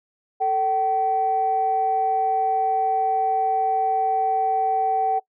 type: tone pair together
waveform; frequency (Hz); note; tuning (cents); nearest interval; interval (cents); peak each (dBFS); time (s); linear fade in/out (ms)
sine; 443.3 / 765.5; A4 / G5; +13 / -41; major sixth; 946; -26 / -18; 0.4-5.2; 20
effects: noise-tail reverb RT60 0.1 s tail -21 dB re dry + tanh soft clip ceiling -12 dBFS